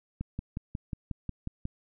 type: click train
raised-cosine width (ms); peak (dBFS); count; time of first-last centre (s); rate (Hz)
5; -21; 9; 0.21-1.654; 5.54
effects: none